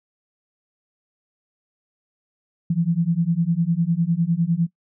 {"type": "beating tone pair", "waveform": "sine", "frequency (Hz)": [163.4, 173.3], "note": ["E3", "F3"], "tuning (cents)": [-15, -13], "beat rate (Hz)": 9.9, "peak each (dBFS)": [-21, -20], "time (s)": [2.7, 4.67], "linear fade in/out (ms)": 5, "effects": ["noise-tail reverb RT60 0.1 s tail -20 dB re dry"]}